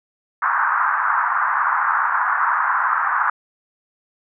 pink band-pass noise, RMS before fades -19 dBFS, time 0.42-3.3 s, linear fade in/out 5 ms, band 930 to 1600 Hz, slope 48 dB/octave, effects none

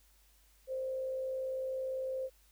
sine tone with frequency modulation, 523.3 Hz, C5, in tune, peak -34 dBFS, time 0.67-2.3 s, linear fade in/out 50 ms, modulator 57.7 Hz, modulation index 0.26, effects added 50 Hz sine -65 dBFS peak until 2.51 s + white hiss -68 dBFS RMS until 2.51 s

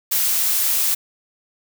blue noise, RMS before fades -19 dBFS, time 0.11-0.95 s, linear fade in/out 10 ms, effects none

